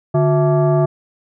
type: tone with frequency modulation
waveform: sine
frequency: 146.83 Hz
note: D3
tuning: in tune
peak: -11 dBFS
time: 0.14-0.86 s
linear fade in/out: 10 ms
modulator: 509 Hz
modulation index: 1.1
effects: none